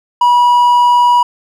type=tone; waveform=triangle; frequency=971 Hz; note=B5; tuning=30 cents flat; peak=-4 dBFS; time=0.21-1.23 s; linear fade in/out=5 ms; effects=none